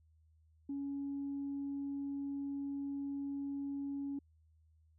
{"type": "tone", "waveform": "sine", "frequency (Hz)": 279.7, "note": "C#4", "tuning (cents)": 16, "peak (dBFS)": -36, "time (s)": [0.69, 4.19], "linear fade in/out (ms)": 5, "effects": ["tanh soft clip ceiling -33 dBFS", "added 79 Hz sine -65 dBFS peak until 4.98 s"]}